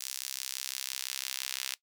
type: tone with high-pass filter sweep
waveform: sawtooth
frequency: 65.9 Hz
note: C2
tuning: 13 cents sharp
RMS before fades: -38 dBFS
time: 0-1.75 s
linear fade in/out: 10 ms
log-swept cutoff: 5300 to 3300 Hz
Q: 0.94
effects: noise-tail reverb RT60 0.1 s tail -19 dB re dry